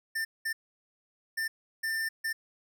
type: tone bursts at uneven times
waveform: square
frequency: 1792 Hz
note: A6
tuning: 31 cents sharp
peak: -30 dBFS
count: 5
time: 0.15-0.25 / 0.45-0.53 / 1.37-1.48 / 1.83-2.09 / 2.24-2.33 s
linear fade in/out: 10 ms
effects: none